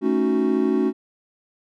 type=chord; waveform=triangle; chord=D# half-diminished seventh; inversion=second; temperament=equal; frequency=220 / 277.2 / 311.1 / 370 Hz; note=A3 / C#4 / D#4 / F#4; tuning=0 / 0 / 0 / 0 cents; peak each=-22 / -20 / -24 / -20 dBFS; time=0.01-0.93 s; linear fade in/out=50 ms; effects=none